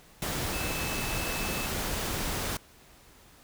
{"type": "tone in noise", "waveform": "sine", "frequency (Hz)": 2610, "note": "E7", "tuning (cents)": -18, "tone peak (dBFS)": -38, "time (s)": [0.53, 1.66], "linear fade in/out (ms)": 2, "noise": "pink", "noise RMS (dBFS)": -32, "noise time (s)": [0.22, 2.57], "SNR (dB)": -9, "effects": ["pink hiss -56 dBFS RMS until 3.43 s"]}